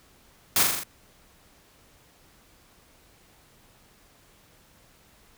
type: noise with echo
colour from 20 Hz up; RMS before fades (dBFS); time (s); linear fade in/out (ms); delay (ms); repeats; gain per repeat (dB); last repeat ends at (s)
white; -21; 0.56-0.63; 2; 41; 5; -3; 0.835
effects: pink hiss -58 dBFS RMS until 5.37 s